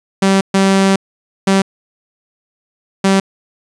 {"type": "tone bursts at uneven times", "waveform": "sawtooth", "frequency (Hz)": 193.8, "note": "G3", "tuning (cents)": -20, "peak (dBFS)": -5, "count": 4, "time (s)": [[0.22, 0.41], [0.54, 0.96], [1.47, 1.62], [3.04, 3.2]], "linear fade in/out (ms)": 5, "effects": ["resampled to 22050 Hz"]}